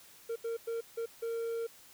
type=tone bursts at uneven times; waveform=triangle; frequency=460.4 Hz; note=A#4; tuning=22 cents flat; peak=-31 dBFS; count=5; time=0.29-0.36 / 0.44-0.57 / 0.67-0.81 / 0.97-1.06 / 1.22-1.67 s; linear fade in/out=10 ms; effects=white hiss -57 dBFS RMS until 1.93 s